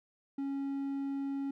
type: tone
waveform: triangle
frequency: 276.1 Hz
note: C#4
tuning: 7 cents flat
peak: -31 dBFS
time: 0.38-1.51 s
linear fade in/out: 5 ms
effects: none